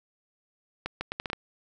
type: accelerating click train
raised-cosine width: 0.3 ms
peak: -15 dBFS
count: 7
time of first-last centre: 0.86-1.331 s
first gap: 150 ms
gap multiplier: 0.73
effects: none